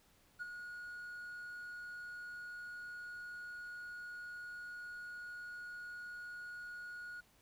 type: tone with ADSR envelope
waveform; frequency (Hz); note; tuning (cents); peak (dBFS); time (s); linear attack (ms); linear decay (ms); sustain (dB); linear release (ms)
triangle; 1447; F#6; -39; -35; 0.39-7.21; 30; 16; -8; 13
effects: tanh soft clip ceiling -35 dBFS + pink hiss -69 dBFS RMS until 7.41 s